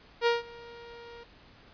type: tone with ADSR envelope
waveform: sawtooth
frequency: 470.7 Hz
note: A#4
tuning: 17 cents sharp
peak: -17 dBFS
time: 0.21-1.24 s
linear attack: 54 ms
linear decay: 160 ms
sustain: -24 dB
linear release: 12 ms
effects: pink hiss -56 dBFS RMS until 1.73 s + resampled to 11025 Hz